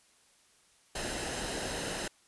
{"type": "noise with comb filter", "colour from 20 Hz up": "pink", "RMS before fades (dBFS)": -36, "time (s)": [0.95, 2.08], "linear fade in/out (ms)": 5, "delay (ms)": 0.87, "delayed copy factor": -0.5, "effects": ["white hiss -65 dBFS RMS until 2.27 s", "resampled to 24000 Hz"]}